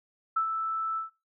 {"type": "tone with ADSR envelope", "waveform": "sine", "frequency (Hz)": 1318.5, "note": "E6", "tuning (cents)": 0, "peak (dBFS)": -22, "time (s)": [0.36, 1.1], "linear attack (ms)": 9, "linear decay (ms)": 88, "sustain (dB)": -6, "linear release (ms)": 130, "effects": ["noise-tail reverb RT60 0.3 s tail -26 dB re dry"]}